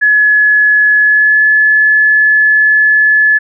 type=tone with pitch glide; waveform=sine; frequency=1701 to 1718.8 Hz; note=G#6 to A6; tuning=+41 to -41 cents; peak=-5 dBFS; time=0.01-3.39 s; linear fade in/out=20 ms; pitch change=+18 cents; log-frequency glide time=0.99-1.43 s; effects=none